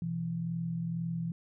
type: tone pair together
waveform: sine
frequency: 125.8 / 167.92 Hz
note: B2 / E3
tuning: +32 / +32 cents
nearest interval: perfect fourth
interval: 500 cents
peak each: -39 / -32 dBFS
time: 0.02-1.32 s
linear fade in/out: 2 ms
effects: none

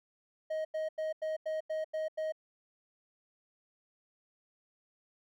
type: tone bursts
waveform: triangle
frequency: 628 Hz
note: D#5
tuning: 16 cents sharp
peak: -30 dBFS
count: 8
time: 0.5-2.323 s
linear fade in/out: 10 ms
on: 150 ms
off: 89 ms
effects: none

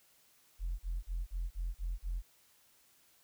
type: tone bursts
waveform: sine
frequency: 43 Hz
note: F1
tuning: 26 cents flat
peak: -32 dBFS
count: 7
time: 0.59-2.224 s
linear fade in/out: 50 ms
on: 200 ms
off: 39 ms
effects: tanh soft clip ceiling -30 dBFS + white hiss -67 dBFS RMS until 3.23 s

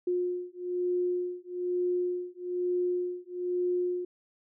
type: beating tone pair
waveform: sine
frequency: 357.3 / 358.4 Hz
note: F4 / F4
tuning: +40 / +45 cents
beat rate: 1.1 Hz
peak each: -31 dBFS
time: 0.07-4.05 s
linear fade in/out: 5 ms
effects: none

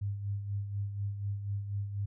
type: tone with tremolo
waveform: sine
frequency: 100.8 Hz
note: G2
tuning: 49 cents sharp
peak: -30 dBFS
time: 0.01-2.06 s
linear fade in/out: 10 ms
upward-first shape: sine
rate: 4.1 Hz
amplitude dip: 55%
effects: none

